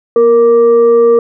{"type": "tone with frequency modulation", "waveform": "sine", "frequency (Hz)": 466.2, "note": "A#4", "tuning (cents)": 0, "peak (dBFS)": -4, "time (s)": [0.16, 1.19], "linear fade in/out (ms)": 2, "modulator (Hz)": 706, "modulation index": 0.32, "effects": []}